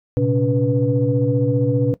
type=tone cluster; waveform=sine; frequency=118.1 / 133.2 / 285 / 490 Hz; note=A#2 / C3 / C#4 / B4; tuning=+23 / +31 / +48 / -14 cents; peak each=-20 dBFS; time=0.17-1.94 s; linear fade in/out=0 ms; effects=noise-tail reverb RT60 0.1 s tail -17 dB re dry + tanh soft clip ceiling -4 dBFS